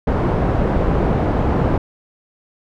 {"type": "low-pass noise", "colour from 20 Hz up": "pink", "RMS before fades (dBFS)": -17, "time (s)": [0.07, 1.78], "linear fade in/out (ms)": 5, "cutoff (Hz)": 820, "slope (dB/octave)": 12, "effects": []}